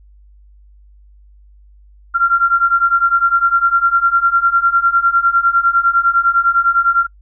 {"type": "beating tone pair", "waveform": "sine", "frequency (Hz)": [1372, 1381.9], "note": ["F6", "F6"], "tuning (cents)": [-31, -19], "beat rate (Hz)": 9.9, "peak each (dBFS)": [-14, -12], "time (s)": [2.14, 7.07], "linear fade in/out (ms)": 20, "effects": ["noise-tail reverb RT60 0.1 s tail -26 dB re dry", "added 50 Hz sine -42 dBFS peak until 7.21 s"]}